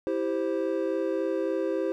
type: chord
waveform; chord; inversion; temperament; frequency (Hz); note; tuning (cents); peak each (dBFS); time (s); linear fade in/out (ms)
triangle; C major; first; equal with one note detuned; 328.5 / 392 / 523.3; E4 / G4 / C5; -6 / 0 / 0; -28; 0.07-1.92; 0
effects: none